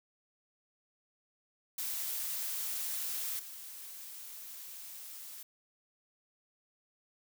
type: noise with level steps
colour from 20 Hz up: blue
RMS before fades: -37 / -47 dBFS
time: 1.78-5.43 s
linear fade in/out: 5 ms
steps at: 3.39 s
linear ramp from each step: 5 ms
effects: none